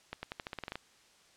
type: accelerating click train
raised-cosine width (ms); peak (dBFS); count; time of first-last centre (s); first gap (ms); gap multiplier
0.3; -22; 11; 0.13-0.756; 100; 0.89
effects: white hiss -63 dBFS RMS until 1.36 s + low-pass 7000 Hz 12 dB/octave